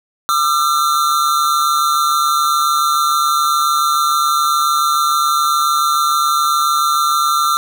square tone pair together, 1200 / 1347 Hz, D6 / E6, +37 / +37 cents, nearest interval major second, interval 200 cents, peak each -16 dBFS, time 0.29-7.57 s, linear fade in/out 0 ms, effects none

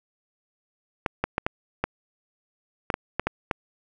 clicks, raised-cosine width 0.5 ms, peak -8 dBFS, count 10, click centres 1.062 / 1.24 / 1.381 / 1.465 / 1.84 / 2.902 / 2.941 / 3.196 / 3.27 / 3.512 s, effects none

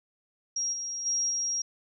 sine tone with level steps, 5630 Hz, F8, 13 cents sharp, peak -27 / -32 / -25 / -27 dBFS, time 0.56-1.62 s, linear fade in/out 5 ms, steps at 0.72 / 1.05 / 1.29 s, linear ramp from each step 20 ms, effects none

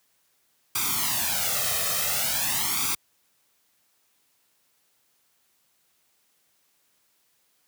white noise with flanger, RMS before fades -26 dBFS, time 0.75-2.95 s, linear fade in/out 5 ms, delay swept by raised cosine 0.84 to 1.62 ms, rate 0.46 Hz, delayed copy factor +0.9, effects white hiss -68 dBFS RMS until 7.67 s + high-pass 80 Hz 12 dB/octave

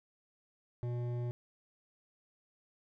triangle tone with hard clipping, 121.1 Hz, B2, 34 cents flat, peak -36 dBFS, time 0.83-1.31 s, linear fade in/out 0 ms, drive 15 dB, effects none

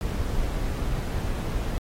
brown noise, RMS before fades -27 dBFS, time 0.01-1.78 s, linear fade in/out 0 ms, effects AAC 48 kbps

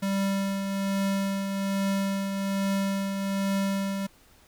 square tone with tremolo, 196 Hz, G3, in tune, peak -24 dBFS, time 0.02-4.07 s, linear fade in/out 10 ms, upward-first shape triangle, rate 1.2 Hz, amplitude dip 45%, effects pink hiss -58 dBFS RMS until 4.47 s

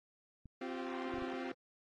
clicks, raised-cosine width 5 ms, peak -40 dBFS, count 4, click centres 0.457 / 1.141 / 1.184 / 1.222 s
sawtooth chord, C suspended fourth, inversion none, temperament equal with one note detuned, 261.6 / 349.2 / 385.7 Hz, C4 / F4 / G4, 0 / 0 / -28 cents, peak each -38 / -40 / -42 dBFS, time 0.61-1.52 s, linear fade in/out 5 ms
effects low-pass 3000 Hz 12 dB/octave + AAC 32 kbps

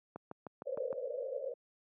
click train, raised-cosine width 1 ms, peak -29 dBFS, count 6, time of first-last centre 0.16-0.928 s, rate 6.51 Hz
white band-pass noise, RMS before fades -39 dBFS, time 0.65-1.54 s, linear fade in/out 10 ms, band 480 to 570 Hz, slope 96 dB/octave
effects high-pass 150 Hz 12 dB/octave

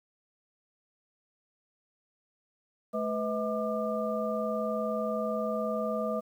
sine tone cluster, 216.2 / 498.8 / 638 / 1195 Hz, A3 / B4 / D#5 / D6, -30 / +17 / +43 / +30 cents, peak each -34 / -34 / -32 / -37 dBFS, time 2.93-6.21 s, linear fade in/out 20 ms, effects 10-bit

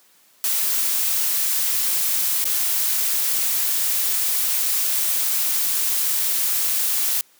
blue noise with dropouts, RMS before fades -21 dBFS, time 0.44-7.21 s, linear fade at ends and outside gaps 1 ms, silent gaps 2.442-2.453 s, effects white hiss -56 dBFS RMS until 7.39 s + high-pass 150 Hz 12 dB/octave

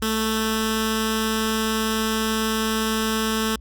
10% pulse tone with notch filter, 220.3 Hz, A3, 2 cents sharp, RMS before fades -23 dBFS, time 0.02-3.56 s, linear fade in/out 5 ms, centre 710 Hz, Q 0.77, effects added 60 Hz sine -38 dBFS peak until 3.6 s + Opus 32 kbps

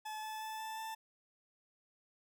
40% pulse tone with pitch steps, 862 / 868 / 874 / 880.1 / 886.2 Hz, A5 / A5 / A5 / A5 / A5, -36 / -24 / -12 / 0 / +12 cents, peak -40 dBFS, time 0.05-0.95 s, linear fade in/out 10 ms, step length 180 ms, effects none

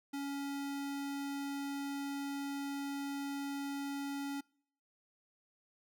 square tone, 280.1 Hz, C#4, 18 cents sharp, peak -38 dBFS, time 0.13-4.41 s, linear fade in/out 10 ms, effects noise-tail reverb RT60 0.6 s tail -26 dB re dry

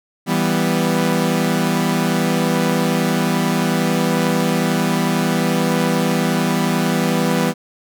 sawtooth chord, E minor, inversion none, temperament equal, 164.81 / 196 / 246.9 Hz, E3 / G3 / B3, 0 / 0 / 0 cents, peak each -16 dBFS, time 0.26-7.54 s, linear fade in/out 50 ms, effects none

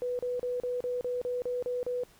sine tone bursts, 493.9 Hz, B4, in tune, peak -29 dBFS, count 10, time 0.02-2.035 s, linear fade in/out 0 ms, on 170 ms, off 35 ms, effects pink hiss -60 dBFS RMS until 2.19 s

